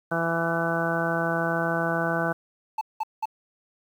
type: harmonic tone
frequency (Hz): 166.7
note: E3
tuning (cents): +20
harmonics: 1 / 2 / 3 / 4 / 5 / 6 / 7 / 8 / 9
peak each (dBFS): -30 / -32 / -32 / -29 / -33 / -38 / -34 / -37 / -29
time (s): 0.11-2.33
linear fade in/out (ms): 10
type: tone bursts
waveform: triangle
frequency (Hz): 876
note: A5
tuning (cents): -8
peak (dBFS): -22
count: 3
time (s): 2.78-3.256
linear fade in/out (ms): 5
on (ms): 32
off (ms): 190
effects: 9-bit